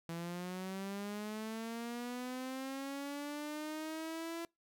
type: linear sweep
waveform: sawtooth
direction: up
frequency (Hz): 165.7 to 337.1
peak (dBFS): -36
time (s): 0.09-4.45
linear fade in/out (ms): 0
effects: noise-tail reverb RT60 0.2 s tail -26 dB re dry